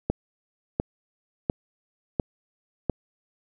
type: click train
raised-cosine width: 2 ms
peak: -9 dBFS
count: 5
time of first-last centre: 0.1-2.897 s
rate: 1.43 Hz
effects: none